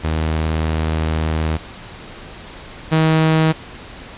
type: tone pair in turn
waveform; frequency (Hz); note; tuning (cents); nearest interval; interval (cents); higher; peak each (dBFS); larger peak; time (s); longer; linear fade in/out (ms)
sawtooth; 79.1 / 158.8; D#2 / D#3; +29 / +36; octave; 1207; second; -13 / -8; second; 0.03-1.58 / 2.91-3.53; first; 20
effects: pink hiss -36 dBFS RMS until 4.17 s + resampled to 8000 Hz